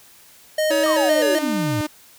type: tone with vibrato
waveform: square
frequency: 592 Hz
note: D5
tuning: 14 cents sharp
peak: -18 dBFS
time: 0.58-1.39 s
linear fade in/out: 5 ms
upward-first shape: square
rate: 3.9 Hz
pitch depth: 78 cents each way
type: tone with pitch glide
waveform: sawtooth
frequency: 316.7 to 303.1 Hz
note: D#4 to D#4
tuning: +31 to -45 cents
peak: -18 dBFS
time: 0.7-1.87 s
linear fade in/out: 10 ms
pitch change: -76 cents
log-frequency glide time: 1.05-1.12 s
type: exponential sweep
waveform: sine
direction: down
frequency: 1244.5 to 103.83 Hz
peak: -22 dBFS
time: 0.86-1.81 s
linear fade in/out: 0 ms
effects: white hiss -49 dBFS RMS until 2.18 s